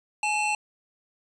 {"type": "tone pair together", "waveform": "square", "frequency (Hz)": [843, 2685], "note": ["G#5", "E7"], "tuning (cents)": [26, 31], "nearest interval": "octave + minor sixth", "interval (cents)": 2005, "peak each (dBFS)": -27, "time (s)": [0.23, 0.55], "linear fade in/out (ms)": 2, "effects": ["resampled to 22050 Hz"]}